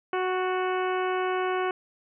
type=harmonic tone with a mistuned harmonic; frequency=370 Hz; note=F#4; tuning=in tune; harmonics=1 / 2 / 3 / 4 / 5 / 6 / 7 / 8; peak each=-27 / -31 / -32 / -35 / -42 / -40 / -43 / -44 dBFS; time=0.13-1.71 s; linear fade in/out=2 ms; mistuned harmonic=5; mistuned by=-31 cents; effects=none